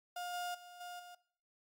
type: tone with level steps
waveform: 35% pulse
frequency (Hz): 710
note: F5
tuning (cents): +28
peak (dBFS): -38 / -36 / -50 / -43 / -49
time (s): 0.16-1.15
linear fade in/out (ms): 5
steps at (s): 0.33 / 0.54 / 0.8 / 0.99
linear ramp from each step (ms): 10
effects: noise-tail reverb RT60 0.6 s tail -20 dB re dry + MP3 96 kbps